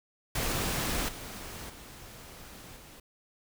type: noise with level steps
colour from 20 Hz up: pink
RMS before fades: -31 / -42 / -48 / -51 dBFS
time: 0.35-3 s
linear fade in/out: 5 ms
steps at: 1.08 / 1.69 / 2.76 s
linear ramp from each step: 10 ms
effects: none